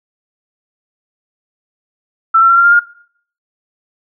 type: tone with pitch steps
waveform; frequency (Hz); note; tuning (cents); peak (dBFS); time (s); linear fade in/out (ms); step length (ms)
sine; 1333 / 1349.3 / 1365.7 / 1382.4 / 1399.3 / 1416.3; E6 / E6 / F6 / F6 / F6 / F6; +19 / +40 / -39 / -18 / +3 / +24; -5; 2.34-2.796; 10; 76
effects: noise-tail reverb RT60 0.6 s tail -21 dB re dry